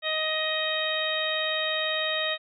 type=harmonic tone; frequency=626 Hz; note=D#5; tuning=10 cents sharp; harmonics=1 / 2 / 3 / 4 / 5 / 6; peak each=-31 / -36 / -31 / -35 / -34 / -30 dBFS; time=0.02-2.38 s; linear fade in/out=50 ms; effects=none